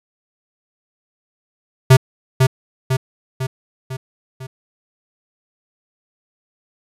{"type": "tone with echo", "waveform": "square", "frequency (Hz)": 130.81, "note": "C3", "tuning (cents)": 0, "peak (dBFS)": -5, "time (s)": [1.9, 1.97], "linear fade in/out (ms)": 10, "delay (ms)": 500, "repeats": 5, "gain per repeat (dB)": -5, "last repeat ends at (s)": 4.47, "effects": ["resampled to 32000 Hz"]}